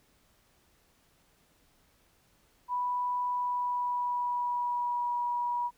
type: tone with pitch glide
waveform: sine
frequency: 986 to 966.3 Hz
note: B5 to B5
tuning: -3 to -38 cents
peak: -28 dBFS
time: 2.68-5.71 s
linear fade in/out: 50 ms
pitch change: -35 cents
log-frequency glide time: 3.26-5.13 s
effects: pink hiss -67 dBFS RMS until 5.77 s